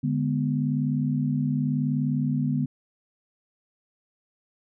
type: chord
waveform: sine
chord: G# diminished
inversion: second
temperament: equal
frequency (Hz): 146.83 / 207.7 / 246.9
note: D3 / G#3 / B3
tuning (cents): 0 / 0 / 0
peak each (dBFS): -25 / -30 / -26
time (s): 0.03-2.66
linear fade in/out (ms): 10
effects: none